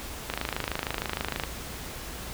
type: click train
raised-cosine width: 0.3 ms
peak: -12 dBFS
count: 31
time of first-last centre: 0.3-1.436 s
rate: 26.4 Hz
effects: added 60 Hz sine -44 dBFS peak until 2.33 s + pink hiss -39 dBFS RMS until 2.33 s